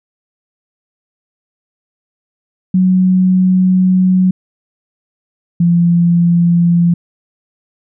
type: tone pair in turn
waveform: sine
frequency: 185 / 171.87 Hz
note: F#3 / F3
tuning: 0 / -27 cents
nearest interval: minor second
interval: 127 cents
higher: first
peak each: -7 dBFS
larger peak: neither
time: 2.74-4.31 / 5.6-6.94 s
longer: first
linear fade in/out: 5 ms
effects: none